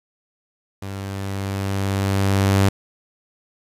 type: tone with level ramp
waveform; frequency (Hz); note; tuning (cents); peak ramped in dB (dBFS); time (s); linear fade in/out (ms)
sawtooth; 97.9; G2; -2; -25 to -9; 0.82-2.69; 5
effects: resampled to 32000 Hz + 8-bit